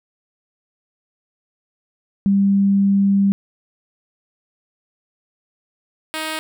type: tone pair in turn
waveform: sine / 5% pulse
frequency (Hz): 197.9 / 314.4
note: G3 / D#4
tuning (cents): +17 / +18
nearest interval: minor sixth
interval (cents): 801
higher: second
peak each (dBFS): -12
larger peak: neither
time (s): 2.26-3.32 / 6.14-6.39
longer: first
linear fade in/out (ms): 0
effects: none